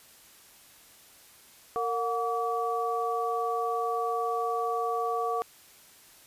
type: tone cluster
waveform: sine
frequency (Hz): 460.7 / 723 / 1146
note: A#4 / F#5 / D6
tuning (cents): -20 / -40 / -43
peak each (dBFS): -31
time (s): 1.76-5.42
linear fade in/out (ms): 0
effects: white hiss -55 dBFS RMS until 6.26 s + resampled to 32000 Hz